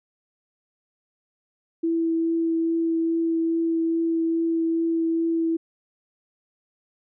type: tone with vibrato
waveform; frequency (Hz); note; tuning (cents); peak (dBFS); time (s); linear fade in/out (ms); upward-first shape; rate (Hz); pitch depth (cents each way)
sine; 329.6; E4; 0; -20; 1.83-5.57; 10; triangle; 2.4; 11
effects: none